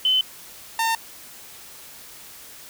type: tone pair in turn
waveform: sine / sawtooth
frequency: 3044 / 907.1 Hz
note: F#7 / A#5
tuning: +48 / -47 cents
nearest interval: octave + major sixth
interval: 2095 cents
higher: first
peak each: -16 dBFS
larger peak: neither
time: 0.05-0.21 / 0.79-0.95 s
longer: neither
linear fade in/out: 2 ms
effects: white hiss -43 dBFS RMS until 2.69 s